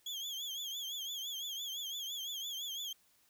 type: tone with vibrato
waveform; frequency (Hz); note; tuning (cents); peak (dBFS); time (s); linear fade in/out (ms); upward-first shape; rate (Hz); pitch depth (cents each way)
35% pulse; 3300; G#7; -12; -37; 0.06-2.93; 5; triangle; 5.9; 120
effects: white hiss -70 dBFS RMS until 3.29 s